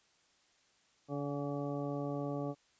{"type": "harmonic tone with a mistuned harmonic", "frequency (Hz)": 143.1, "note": "D3", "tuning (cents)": -45, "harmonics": [1, 2, 3, 4, 5, 6, 8], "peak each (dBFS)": [-40, -39, -43, -42, -47, -51, -50], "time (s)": [1.08, 2.55], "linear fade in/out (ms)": 50, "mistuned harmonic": 6, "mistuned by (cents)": -46, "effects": ["white hiss -70 dBFS RMS until 2.79 s", "resampled to 16000 Hz"]}